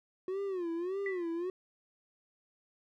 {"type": "tone with vibrato", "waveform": "triangle", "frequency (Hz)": 363.7, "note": "F#4", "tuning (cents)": -30, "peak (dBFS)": -31, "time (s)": [0.28, 1.5], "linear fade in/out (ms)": 2, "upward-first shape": "sine", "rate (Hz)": 1.7, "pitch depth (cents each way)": 160}
{"type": "tone with exponential decay", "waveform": "sine", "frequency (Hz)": 1975.5, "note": "B6", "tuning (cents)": 0, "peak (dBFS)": -33, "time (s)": [1.06, 1.32], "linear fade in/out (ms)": 2, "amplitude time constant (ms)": 55}
{"effects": []}